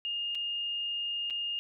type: tone with dropouts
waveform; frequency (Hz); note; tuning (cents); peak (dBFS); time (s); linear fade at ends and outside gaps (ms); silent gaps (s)
sine; 2832; F7; +23; -31; 0.05-1.59; 0; 0.349-0.353 / 1.3-1.306
effects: none